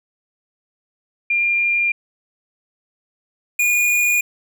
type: tone pair in turn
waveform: sine / square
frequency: 2398 / 2439 Hz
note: D7 / D#7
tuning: +36 / -35 cents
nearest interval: unison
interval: 29 cents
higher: second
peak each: -15 dBFS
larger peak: neither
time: 1.3-1.92 / 3.59-4.21 s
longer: neither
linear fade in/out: 5 ms
effects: none